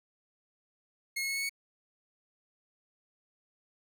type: tone with pitch steps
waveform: sawtooth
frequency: 2161 / 2176 / 2191 / 2206 / 2222 Hz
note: C#7 / C#7 / C#7 / C#7 / C#7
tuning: -45 / -33 / -21 / -9 / +4 cents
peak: -28 dBFS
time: 1.16-1.495 s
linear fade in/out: 10 ms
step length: 67 ms
effects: none